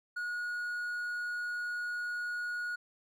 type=tone; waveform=triangle; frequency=1449 Hz; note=F#6; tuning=37 cents flat; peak=-32 dBFS; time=0.16-2.76 s; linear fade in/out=10 ms; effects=none

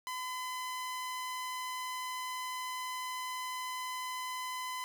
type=tone; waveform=sawtooth; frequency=1014 Hz; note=B5; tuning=45 cents sharp; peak=-33 dBFS; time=0.07-4.84 s; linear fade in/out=0 ms; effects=none

